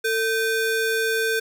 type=ring-modulated tone; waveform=square; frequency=998 Hz; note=B5; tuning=18 cents sharp; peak=-18 dBFS; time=0.04-1.4 s; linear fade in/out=10 ms; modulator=550 Hz; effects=none

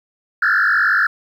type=tone with frequency modulation; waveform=sine; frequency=1559 Hz; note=G6; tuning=10 cents flat; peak=-11 dBFS; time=0.42-1.07 s; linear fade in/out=5 ms; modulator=48.7 Hz; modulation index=4.4; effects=tanh soft clip ceiling -9 dBFS + 8-bit

